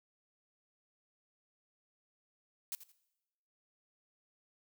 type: noise with echo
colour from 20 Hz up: blue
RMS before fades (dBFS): -39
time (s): 2.72-2.75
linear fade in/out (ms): 0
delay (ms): 84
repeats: 2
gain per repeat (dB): -13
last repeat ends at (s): 2.918
effects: noise-tail reverb RT60 1.0 s tail -21 dB re dry